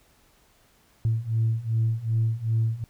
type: beating tone pair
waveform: sine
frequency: 111.3 / 113.9 Hz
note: A2 / A#2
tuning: +20 / -40 cents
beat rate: 2.6 Hz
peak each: -25 / -23 dBFS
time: 1.05-2.84 s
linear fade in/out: 0 ms
effects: tanh soft clip ceiling -16 dBFS + pink hiss -61 dBFS RMS until 2.89 s